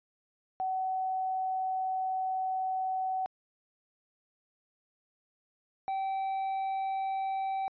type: tone pair in turn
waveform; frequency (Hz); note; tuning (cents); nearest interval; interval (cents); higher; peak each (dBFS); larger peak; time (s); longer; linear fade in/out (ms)
sine / triangle; 754 / 772.5; F#5 / G5; +32 / -26; unison; 42; second; -29 / -28; second; 0.6-3.26 / 5.88-7.68; first; 0
effects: resampled to 11025 Hz